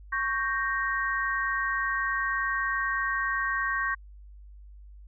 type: chord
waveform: sine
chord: G diminished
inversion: second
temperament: equal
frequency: 1108.7 / 1568 / 1864.7 Hz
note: Db6 / G6 / Bb6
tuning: 0 / 0 / 0 cents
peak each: -30 dBFS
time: 0.12-3.95 s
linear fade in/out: 10 ms
effects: added 50 Hz sine -45 dBFS peak until 5.07 s

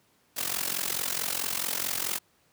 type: noise with amplitude modulation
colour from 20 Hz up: white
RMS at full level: -27 dBFS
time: 0.36-2.19 s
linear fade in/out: 20 ms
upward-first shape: sine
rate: 44.6 Hz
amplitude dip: 85%
effects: pink hiss -66 dBFS RMS until 2.52 s + high-pass 100 Hz 12 dB/octave

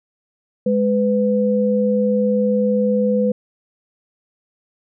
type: tone pair together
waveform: sine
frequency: 207.7 / 500 Hz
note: G#3 / B4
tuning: 0 / +21 cents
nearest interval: octave + minor third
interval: 1521 cents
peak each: -17 dBFS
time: 0.66-3.32 s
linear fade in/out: 5 ms
effects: none

